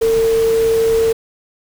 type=tone in noise; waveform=sine; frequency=452 Hz; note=A4; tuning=47 cents sharp; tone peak=-11 dBFS; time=0.01-1.13 s; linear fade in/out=10 ms; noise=pink; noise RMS=-28 dBFS; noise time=0.01-1.13 s; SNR=+14 dB; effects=none